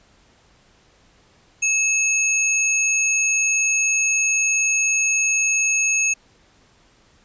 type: tone pair together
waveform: sine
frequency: 2600 / 6561 Hz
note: E7 / G#8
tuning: -24 / -22 cents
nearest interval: octave + major third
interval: 1602 cents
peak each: -19 dBFS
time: 1.62-6.14 s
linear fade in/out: 10 ms
effects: pink hiss -56 dBFS RMS until 7.24 s + resampled to 16000 Hz